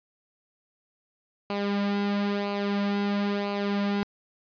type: tone with flanger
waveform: sawtooth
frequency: 202.2 Hz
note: G#3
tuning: 46 cents flat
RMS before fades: -27 dBFS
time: 1.5-4.03 s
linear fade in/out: 0 ms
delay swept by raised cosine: 0.56 to 3.26 ms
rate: 1 Hz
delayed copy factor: -0.6
effects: resampled to 11025 Hz